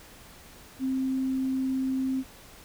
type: tone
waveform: sine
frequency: 263 Hz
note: C4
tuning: 9 cents sharp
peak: -25 dBFS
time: 0.79-2.24 s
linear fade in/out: 50 ms
effects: pink hiss -50 dBFS RMS until 2.64 s